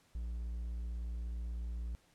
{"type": "tone", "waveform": "triangle", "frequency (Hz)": 58.27, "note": "A#1", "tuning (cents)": 0, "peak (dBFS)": -35, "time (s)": [0.15, 1.95], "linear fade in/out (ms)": 0, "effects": ["pink hiss -69 dBFS RMS until 2.14 s", "low-pass 11000 Hz 12 dB/octave"]}